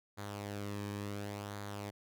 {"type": "tone with flanger", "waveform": "sawtooth", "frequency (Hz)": 102, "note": "G#2", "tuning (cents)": -31, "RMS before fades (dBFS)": -42, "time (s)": [0.17, 1.91], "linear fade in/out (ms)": 20, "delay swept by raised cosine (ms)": [0.36, 1.46], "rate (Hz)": 0.7, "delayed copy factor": -0.5, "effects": []}